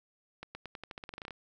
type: accelerating click train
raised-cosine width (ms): 0.3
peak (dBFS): -26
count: 15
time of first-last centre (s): 0.43-1.307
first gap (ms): 120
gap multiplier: 0.89
effects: none